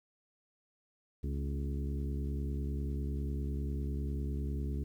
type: harmonic tone with a mistuned harmonic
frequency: 70 Hz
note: C#2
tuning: 18 cents sharp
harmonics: 1 / 2 / 3 / 4 / 5 / 6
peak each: -34 / -40 / -44 / -46 / -48 / -50 dBFS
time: 1.23-4.84 s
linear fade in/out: 10 ms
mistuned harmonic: 3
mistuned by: +62 cents
effects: 11-bit